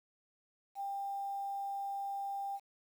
sine tone with quantisation, 794 Hz, G5, 22 cents sharp, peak -36 dBFS, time 0.75-2.6 s, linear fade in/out 50 ms, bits 10, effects none

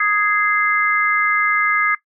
sine chord, Ab major, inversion second, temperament just, 1245.9 / 1661.2 / 2077 Hz, Eb6 / Ab6 / C7, +2 / 0 / -13 cents, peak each -19 dBFS, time 0-1.95 s, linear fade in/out 5 ms, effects noise-tail reverb RT60 0.1 s tail -17 dB re dry

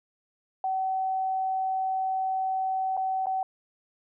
sine tone with dropouts, 760 Hz, F#5, 46 cents sharp, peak -25 dBFS, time 0.64-3.43 s, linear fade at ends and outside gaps 2 ms, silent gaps 2.968-2.974 / 3.259-3.268 s, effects none

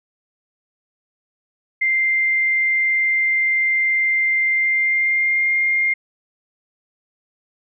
sine tone with pitch glide, 2093 to 2117 Hz, C7 to C7, 0 to +20 cents, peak -15 dBFS, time 1.81-5.94 s, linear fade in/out 10 ms, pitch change +20 cents, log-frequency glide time 4.51-5.51 s, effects none

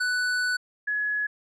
square / sine tone pair in turn, 1488 / 1690.1 Hz, F#6 / G#6, +9 / +30 cents, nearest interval major second, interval 221 cents, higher second, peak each -24 / -24 dBFS, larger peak neither, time 0-0.57 / 0.87-1.27 s, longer first, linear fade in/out 10 ms, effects low-pass 8000 Hz 12 dB/octave

